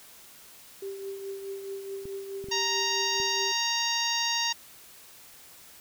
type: tone with tremolo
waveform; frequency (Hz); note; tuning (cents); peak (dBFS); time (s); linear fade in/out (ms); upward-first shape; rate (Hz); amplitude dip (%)
sine; 392; G4; 0; -32; 0.82-3.52; 5; triangle; 4.7; 55
type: clicks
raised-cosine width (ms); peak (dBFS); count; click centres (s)
3; -30; 4; 2.055 / 2.442 / 2.486 / 3.201
type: harmonic tone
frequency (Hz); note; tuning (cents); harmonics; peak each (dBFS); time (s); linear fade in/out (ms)
932.3; A#5; 0; 1 / 2 / 3 / 4 / 5 / 6 / 7; -33 / -34 / -33 / -33 / -32 / -33 / -36; 2.51-4.53; 10
effects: white hiss -51 dBFS RMS until 5.8 s